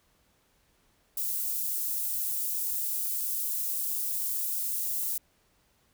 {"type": "high-pass noise", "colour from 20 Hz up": "white", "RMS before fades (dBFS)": -31, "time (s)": [1.17, 5.18], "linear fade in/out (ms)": 5, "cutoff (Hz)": 11000, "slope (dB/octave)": 12, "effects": ["pink hiss -68 dBFS RMS until 5.93 s"]}